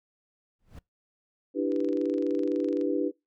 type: noise with exponential growth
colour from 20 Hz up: brown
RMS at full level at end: -39 dBFS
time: 0.59-0.79 s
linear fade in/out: 5 ms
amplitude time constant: 43 ms
type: chord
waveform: sine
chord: E minor seventh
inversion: third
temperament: equal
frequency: 293.7 / 329.6 / 392 / 493.9 Hz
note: D4 / E4 / G4 / B4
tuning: 0 / 0 / 0 / 0 cents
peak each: -28 / -31 / -31 / -31 dBFS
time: 1.54-3.12 s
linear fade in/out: 50 ms
type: click train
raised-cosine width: 0.2 ms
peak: -32 dBFS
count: 27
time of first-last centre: 1.72-2.812 s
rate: 23.8 Hz
effects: noise-tail reverb RT60 0.2 s tail -24 dB re dry